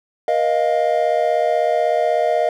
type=chord; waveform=triangle; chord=Bb suspended fourth; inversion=none; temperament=equal with one note detuned; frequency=475.1 / 622.3 / 698.5 Hz; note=Bb4 / Eb5 / F5; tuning=+33 / 0 / 0 cents; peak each=-20 / -16 / -17 dBFS; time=0.28-2.49 s; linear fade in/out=2 ms; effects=none